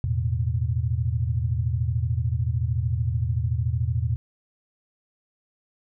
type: chord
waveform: sine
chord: E suspended fourth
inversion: none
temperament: equal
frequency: 82.41 / 110 / 123.47 Hz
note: E2 / A2 / B2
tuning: 0 / 0 / 0 cents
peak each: -26 / -26 / -26 dBFS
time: 0.04-4.16 s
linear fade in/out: 0 ms
effects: none